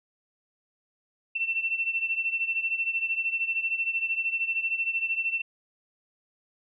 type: beating tone pair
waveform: sine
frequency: 2689 / 2702 Hz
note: E7 / E7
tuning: +34 / +42 cents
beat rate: 13 Hz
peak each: -27 / -31 dBFS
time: 1.35-5.42 s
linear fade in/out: 10 ms
effects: none